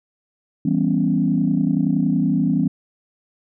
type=chord; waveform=sine; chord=C# half-diminished seventh; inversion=first; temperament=equal; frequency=164.81 / 196 / 246.9 / 277.2 Hz; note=E3 / G3 / B3 / C#4; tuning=0 / 0 / 0 / 0 cents; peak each=-21 dBFS; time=0.65-2.68 s; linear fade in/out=5 ms; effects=tanh soft clip ceiling -6 dBFS